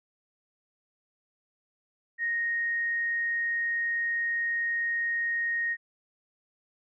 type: tone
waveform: sine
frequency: 1864.7 Hz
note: A#6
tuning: in tune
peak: -26 dBFS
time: 2.18-5.77 s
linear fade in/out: 50 ms
effects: none